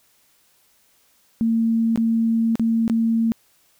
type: tone with dropouts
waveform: sine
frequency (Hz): 227.3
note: A#3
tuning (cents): -43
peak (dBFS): -16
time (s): 1.41-3.32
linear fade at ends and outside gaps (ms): 0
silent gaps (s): 1.959-1.975 / 2.555-2.596 / 2.879-2.898
effects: white hiss -60 dBFS RMS until 3.79 s